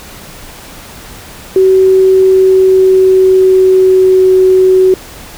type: tone with pitch glide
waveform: sine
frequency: 378.8 to 374.2 Hz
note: F#4 to F#4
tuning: +41 to +20 cents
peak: -3 dBFS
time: 1.56-4.94 s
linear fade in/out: 2 ms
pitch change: -21 cents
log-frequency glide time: 2.14-4.33 s
effects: pink hiss -31 dBFS RMS until 5.37 s